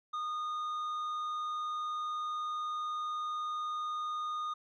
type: tone with tanh clipping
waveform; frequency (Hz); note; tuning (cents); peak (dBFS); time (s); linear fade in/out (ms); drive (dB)
triangle; 1228; D#6; -23; -35; 0.13-4.54; 10; 10
effects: none